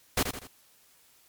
pink noise with echo, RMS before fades -25 dBFS, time 0.17-0.23 s, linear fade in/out 5 ms, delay 81 ms, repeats 3, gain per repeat -7 dB, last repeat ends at 0.473 s, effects white hiss -61 dBFS RMS until 1.28 s + MP3 96 kbps

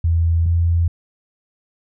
sine tone pair in turn, 83.3 / 84.71 Hz, E2 / E2, +19 / +48 cents, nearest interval unison, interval 29 cents, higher second, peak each -13 dBFS, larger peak neither, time 0.04-0.46 / 0.46-0.88 s, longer neither, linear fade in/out 5 ms, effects none

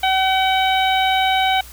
harmonic tone, 760 Hz, F#5, 46 cents sharp, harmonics 1 / 2 / 3 / 4 / 5, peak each -16 / -25 / -23 / -24 / -25 dBFS, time 0.03-1.61 s, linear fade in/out 5 ms, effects added 60 Hz sine -40 dBFS peak until 1.72 s + white hiss -41 dBFS RMS until 1.72 s

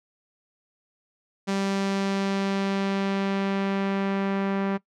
sawtooth tone with low-pass filter sweep, 196 Hz, G3, in tune, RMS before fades -26 dBFS, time 1.47-4.78 s, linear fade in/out 20 ms, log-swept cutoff 6600 to 1900 Hz, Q 0.91, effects noise-tail reverb RT60 0.1 s tail -20 dB re dry

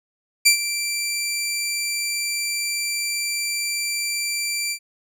15% pulse tone with ADSR envelope, 2349 Hz, D7, in tune, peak -3 dBFS, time 0.45-4.79 s, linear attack 16 ms, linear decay 100 ms, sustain -13 dB, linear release 76 ms, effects none

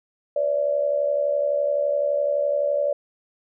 sine tone with amplitude modulation, 577 Hz, D5, 31 cents flat, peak -16 dBFS, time 0.36-2.93 s, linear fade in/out 5 ms, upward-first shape sine, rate 71.8 Hz, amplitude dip 70%, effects none

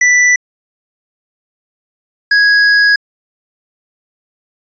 square tone pair in turn, 1975.5 / 1660.1 Hz, B6 / G#6, 0 / -1 cents, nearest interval minor third, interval 301 cents, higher first, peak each -7 dBFS, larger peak neither, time 0.01-0.36 / 2.31-2.96 s, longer second, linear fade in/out 5 ms, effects resampled to 16000 Hz

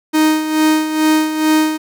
45% pulse tone with tremolo, 311.1 Hz, D#4, in tune, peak -9 dBFS, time 0.13-1.78 s, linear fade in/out 20 ms, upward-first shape sine, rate 2.3 Hz, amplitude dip 65%, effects none

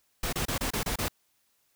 pink noise bursts, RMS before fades -30 dBFS, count 7, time 0.23-1.084 s, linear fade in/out 5 ms, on 98 ms, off 28 ms, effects white hiss -71 dBFS RMS until 1.75 s

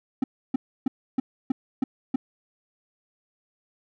triangle tone bursts, 261 Hz, C4, 4 cents flat, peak -17 dBFS, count 7, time 0.22-2.16 s, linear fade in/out 5 ms, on 20 ms, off 300 ms, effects none

